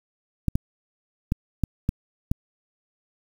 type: clicks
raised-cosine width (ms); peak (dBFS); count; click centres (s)
5; -9; 6; 0.483 / 0.555 / 1.321 / 1.637 / 1.891 / 2.315
effects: 7-bit